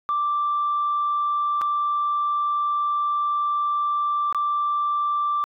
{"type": "tone with dropouts", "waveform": "sine", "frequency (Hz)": 1174.7, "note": "D6", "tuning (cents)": 0, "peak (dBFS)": -19, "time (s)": [0.09, 5.44], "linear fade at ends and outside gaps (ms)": 0, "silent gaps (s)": [[1.613, 1.617], [4.326, 4.347]], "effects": ["tanh soft clip ceiling -16 dBFS"]}